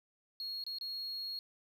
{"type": "tone with dropouts", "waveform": "triangle", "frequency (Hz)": 4299, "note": "C8", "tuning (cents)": 46, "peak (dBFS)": -36, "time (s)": [0.4, 1.39], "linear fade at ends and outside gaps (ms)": 1, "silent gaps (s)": [[0.639, 0.665], [0.785, 0.811]], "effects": ["tanh soft clip ceiling -33 dBFS", "11-bit"]}